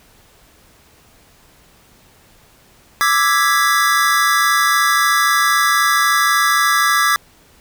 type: chord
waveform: square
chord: E dominant seventh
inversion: third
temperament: equal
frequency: 1174.7 / 1318.5 / 1661.2 / 1975.5 Hz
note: D6 / E6 / G#6 / B6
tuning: 0 / 0 / 0 / 0 cents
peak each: -17 / -20 / -18 / -21 dBFS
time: 3.01-7.16 s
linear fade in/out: 0 ms
effects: pink hiss -50 dBFS RMS until 7.6 s